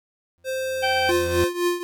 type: tone with exponential growth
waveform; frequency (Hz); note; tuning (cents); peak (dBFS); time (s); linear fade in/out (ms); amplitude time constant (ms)
40% pulse; 86; F2; -26; -22; 0.38-1.44; 0; 230
type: tone with pitch glide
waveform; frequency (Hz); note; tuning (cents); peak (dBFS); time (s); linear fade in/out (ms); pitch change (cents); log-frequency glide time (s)
square; 523.3 to 515.8; C5 to C5; 0 to -25; -25; 0.44-1.5; 50; -25; 0.99-1.11
type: harmonic tone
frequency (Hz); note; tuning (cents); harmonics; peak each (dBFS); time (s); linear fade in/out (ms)
777; G5; -16; 1 / 2 / 3 / 4 / 6; -23 / -26 / -28 / -29 / -31; 0.82-1.12; 20
type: tone with tremolo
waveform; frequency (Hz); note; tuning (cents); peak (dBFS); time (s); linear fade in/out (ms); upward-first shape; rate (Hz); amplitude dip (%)
square; 351.1; F4; +9; -18; 1.09-1.83; 0; triangle; 3.9; 85
effects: none